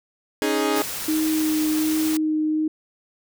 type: chord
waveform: sawtooth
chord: C# suspended second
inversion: none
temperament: equal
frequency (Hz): 277.2 / 311.1 / 415.3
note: C#4 / D#4 / G#4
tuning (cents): 0 / 0 / 0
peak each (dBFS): -22 / -20 / -19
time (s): 0.42-0.82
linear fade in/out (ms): 0
type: noise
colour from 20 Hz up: white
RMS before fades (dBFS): -30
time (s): 0.76-2.17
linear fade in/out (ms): 2
type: tone with vibrato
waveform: sine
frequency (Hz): 311.1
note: D#4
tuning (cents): 0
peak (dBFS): -19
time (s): 1.08-2.68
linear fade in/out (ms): 5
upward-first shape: sine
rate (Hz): 1.3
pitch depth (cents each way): 13
effects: none